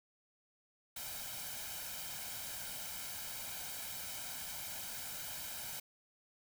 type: noise with comb filter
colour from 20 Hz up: white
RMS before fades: -44 dBFS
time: 0.96-5.8 s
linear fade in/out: 5 ms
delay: 1.3 ms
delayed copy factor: +0.65
effects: none